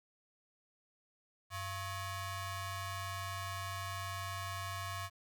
sawtooth ring-modulated tone, 593 Hz, D5, 17 cents sharp, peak -32 dBFS, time 1.5-5.1 s, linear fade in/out 50 ms, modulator 498 Hz, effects 12-bit

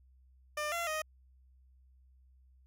15% pulse tone with pitch steps, 600 / 683 / 623 Hz, D5 / F5 / D#5, +37 / -39 / +2 cents, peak -27 dBFS, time 0.57-1.02 s, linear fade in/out 5 ms, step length 150 ms, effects added 64 Hz sine -60 dBFS peak until 2.66 s

